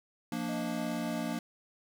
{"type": "chord", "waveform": "square", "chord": "Bb major", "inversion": "second", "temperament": "equal", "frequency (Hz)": [174.61, 233.1, 293.7], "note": ["F3", "Bb3", "D4"], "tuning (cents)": [0, 0, 0], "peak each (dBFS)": [-40, -36, -39], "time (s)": [0.32, 1.39], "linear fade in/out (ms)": 2}
{"type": "tone with tremolo", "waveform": "sine", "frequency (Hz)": 622.3, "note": "D#5", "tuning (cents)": 0, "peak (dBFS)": -39, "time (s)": [0.49, 1.33], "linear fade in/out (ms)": 0, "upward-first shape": "square", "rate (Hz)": 3.5, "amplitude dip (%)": 25}
{"effects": []}